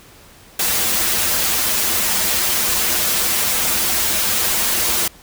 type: noise with comb filter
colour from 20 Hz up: white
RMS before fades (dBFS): -18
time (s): 0.59-5.08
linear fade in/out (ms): 5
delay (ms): 7.2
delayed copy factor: -0.9
effects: pink hiss -45 dBFS RMS until 5.22 s